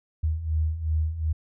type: beating tone pair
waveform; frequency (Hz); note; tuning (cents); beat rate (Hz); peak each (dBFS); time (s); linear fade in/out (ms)
sine; 76.9 / 79.6; D#2 / D#2; -20 / +40; 2.7; -29 / -24; 0.23-1.33; 10
effects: none